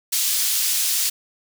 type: high-pass noise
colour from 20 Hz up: pink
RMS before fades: -21 dBFS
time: 0.12-1.1 s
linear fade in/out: 10 ms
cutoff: 4600 Hz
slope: 12 dB/octave
effects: none